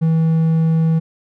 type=tone; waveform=triangle; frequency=161.9 Hz; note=E3; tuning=31 cents flat; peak=-10 dBFS; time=0.01-1 s; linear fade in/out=20 ms; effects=none